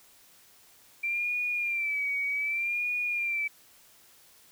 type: tone with vibrato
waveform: sine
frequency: 2349 Hz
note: D7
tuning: in tune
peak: -27 dBFS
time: 1.03-3.48 s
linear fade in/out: 10 ms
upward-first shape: sine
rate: 0.65 Hz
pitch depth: 73 cents each way
effects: white hiss -58 dBFS RMS until 4.51 s